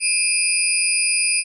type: tone cluster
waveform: sine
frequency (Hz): 2412 / 2591 / 4928 / 9400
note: D7 / E7 / D#8 / D9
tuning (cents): +46 / -30 / -17 / +1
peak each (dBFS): -24 / -24 / -24 / -19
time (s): 0-1.44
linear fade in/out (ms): 50
effects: none